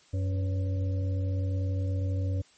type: harmonic tone with a mistuned harmonic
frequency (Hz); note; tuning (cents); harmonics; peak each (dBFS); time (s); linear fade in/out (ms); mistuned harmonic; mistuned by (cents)
93.7; F#2; +22; 1 / 3 / 5 / 6; -26 / -39 / -44 / -44; 0.13-2.42; 10; 5; +84
effects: white hiss -60 dBFS RMS until 2.57 s + MP3 32 kbps